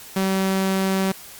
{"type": "tone", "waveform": "sawtooth", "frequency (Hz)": 191.5, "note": "G3", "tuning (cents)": -40, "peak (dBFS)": -15, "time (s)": [0.16, 1.12], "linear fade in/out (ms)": 5, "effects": ["white hiss -41 dBFS RMS until 1.39 s", "Opus 48 kbps"]}